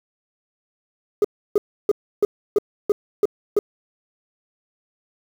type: tone bursts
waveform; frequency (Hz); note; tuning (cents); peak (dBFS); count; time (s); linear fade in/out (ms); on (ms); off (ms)
sine; 413; G#4; -10; -10; 8; 1.22-3.59; 2; 25; 310
effects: tanh soft clip ceiling -11 dBFS + 7-bit